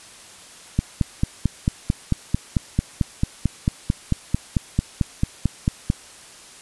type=click train; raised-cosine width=5 ms; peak=-5 dBFS; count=24; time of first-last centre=0.79-5.901 s; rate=4.5 Hz; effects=white hiss -44 dBFS RMS until 6.61 s + resampled to 24000 Hz